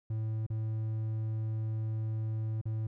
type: tone with dropouts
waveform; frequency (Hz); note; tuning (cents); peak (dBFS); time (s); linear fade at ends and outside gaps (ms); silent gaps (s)
triangle; 110; A2; 0; -29; 0.1-2.87; 5; 0.465-0.501 / 2.614-2.655
effects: none